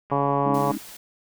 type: click train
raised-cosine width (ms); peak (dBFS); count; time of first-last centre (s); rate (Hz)
0.5; -30; 134; 0.1-0.749; 205
type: harmonic tone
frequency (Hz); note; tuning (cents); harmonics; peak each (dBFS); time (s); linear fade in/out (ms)
140.7; C#3; +26; 1 / 2 / 3 / 4 / 5 / 6 / 7 / 8; -28 / -28 / -28 / -28 / -28 / -28 / -28 / -28; 0.11-0.72; 10
type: chord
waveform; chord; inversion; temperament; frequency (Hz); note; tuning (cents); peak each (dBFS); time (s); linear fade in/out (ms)
sine; Ab suspended fourth; none; equal; 207.7 / 277.2 / 311.1; Ab3 / Db4 / Eb4; 0 / 0 / 0; -31; 0.45-0.78; 10
type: noise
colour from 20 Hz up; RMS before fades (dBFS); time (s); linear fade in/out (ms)
white; -42; 0.54-0.97; 5
effects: none